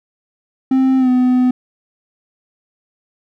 triangle tone with pitch glide, 262.8 to 251.9 Hz, C4 to B3, +8 to +34 cents, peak -8 dBFS, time 0.71-1.51 s, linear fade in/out 5 ms, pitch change -74 cents, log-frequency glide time 0.98-1.09 s, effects none

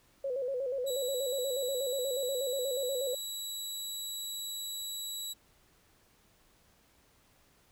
sine tone with vibrato, 522 Hz, C5, 4 cents flat, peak -31 dBFS, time 0.24-3.15 s, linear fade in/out 5 ms, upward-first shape square, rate 8.3 Hz, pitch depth 83 cents each way
20% pulse tone, 3907 Hz, B7, 19 cents flat, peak -31 dBFS, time 0.86-5.34 s, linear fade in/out 20 ms
effects pink hiss -66 dBFS RMS until 7.71 s

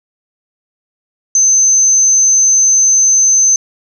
sine tone, 6190 Hz, G8, 23 cents flat, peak -6 dBFS, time 1.35-3.56 s, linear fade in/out 2 ms, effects none

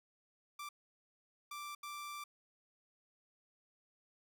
sawtooth tone bursts at uneven times, 1174.7 Hz, D6, in tune, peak -40 dBFS, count 3, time 0.59-0.69 / 1.51-1.75 / 1.83-2.24 s, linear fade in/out 5 ms, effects none

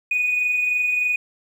triangle tone with amplitude modulation, 2477 Hz, D#7, 8 cents flat, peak -13 dBFS, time 0.11-1.16 s, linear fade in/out 5 ms, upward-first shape sine, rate 23.3 Hz, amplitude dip 45%, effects tanh soft clip ceiling -15 dBFS

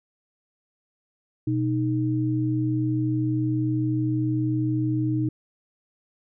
sine tone pair together, 123.5 / 310.6 Hz, B2 / D#4, 0 / -3 cents, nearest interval octave + major third, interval 1597 cents, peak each -24 dBFS, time 1.47-5.29 s, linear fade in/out 5 ms, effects none

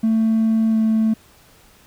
triangle tone with pitch glide, 222.5 to 220.7 Hz, A3 to A3, +20 to +5 cents, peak -11 dBFS, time 0.03-1.14 s, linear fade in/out 10 ms, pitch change -15 cents, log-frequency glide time 0.71-0.76 s, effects tanh soft clip ceiling -10 dBFS + pink hiss -51 dBFS RMS until 1.86 s

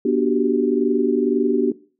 sine chord, G major seventh, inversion first, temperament equal with one note detuned, 242.8 / 293.7 / 370 / 392 Hz, B3 / D4 / F#4 / G4, -29 / 0 / 0 / 0 cents, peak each -21 dBFS, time 0.05-1.72 s, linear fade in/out 5 ms, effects noise-tail reverb RT60 0.4 s tail -19 dB re dry

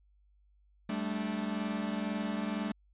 45% pulse chord, G suspended second, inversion none, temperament equal with one note detuned, 196 / 218 / 293.7 Hz, G3 / A3 / D4, 0 / -16 / 0 cents, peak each -37 / -35 / -40 dBFS, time 0.89-2.72 s, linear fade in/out 5 ms, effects added 50 Hz sine -63 dBFS peak until 2.93 s + resampled to 8000 Hz

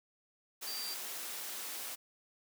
sine tone in noise, 4700 Hz, D8, 1 cent sharp, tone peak -40 dBFS, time 0.66-0.95 s, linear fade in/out 20 ms, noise white, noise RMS -42 dBFS, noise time 0.61-1.96 s, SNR -1 dB, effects high-pass 300 Hz 12 dB/octave

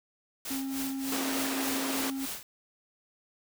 white noise with tremolo, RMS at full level -36 dBFS, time 0.45-2.43 s, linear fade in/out 2 ms, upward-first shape sine, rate 3.4 Hz, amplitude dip 80%
triangle tone, 269.3 Hz, C#4, 50 cents flat, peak -30 dBFS, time 0.5-2.26 s, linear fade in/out 10 ms
pink high-pass noise, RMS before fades -34 dBFS, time 1.12-2.1 s, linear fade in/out 0 ms, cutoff 270 Hz, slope 24 dB/octave
effects none

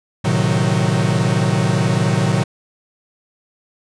45% pulse chord, A diminished seventh, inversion none, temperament equal with one note detuned, 112.31 / 130.81 / 155.56 / 185 Hz, A2 / C3 / Eb3 / Gb3, +36 / 0 / 0 / 0 cents, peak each -20 dBFS, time 0.24-2.44 s, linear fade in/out 10 ms, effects resampled to 22050 Hz

